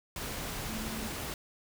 sine tone in noise, 220 Hz, A3, in tune, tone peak -39 dBFS, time 0.69-1.07 s, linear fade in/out 2 ms, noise pink, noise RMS -38 dBFS, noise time 0.16-1.34 s, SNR -4 dB, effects none

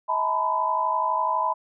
sine tone cluster, 641 / 865 / 953 / 1005 Hz, E5 / A5 / A#5 / B5, -49 / -30 / +38 / +30 cents, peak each -31 / -28 / -30 / -23 dBFS, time 0.08-1.54 s, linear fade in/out 20 ms, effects none

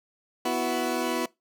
20% pulse chord, B suspended fourth, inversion none, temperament equal, 246.9 / 329.6 / 370 Hz, B3 / E4 / F#4, 0 / 0 / 0 cents, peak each -25 dBFS, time 0.45-1.26 s, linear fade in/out 5 ms, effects noise-tail reverb RT60 0.2 s tail -22 dB re dry

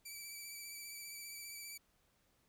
10% pulse tone with vibrato, 2315 Hz, D7, 25 cents flat, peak -38 dBFS, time 0.05-1.78 s, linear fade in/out 10 ms, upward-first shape sine, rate 15 Hz, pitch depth 29 cents each way, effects pink hiss -75 dBFS RMS until 2.48 s

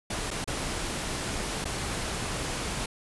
pink noise with dropouts, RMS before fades -32 dBFS, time 0.1-2.86 s, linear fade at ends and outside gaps 5 ms, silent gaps 0.306-0.311 / 0.444-0.475 / 1.644-1.653 s, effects resampled to 24000 Hz

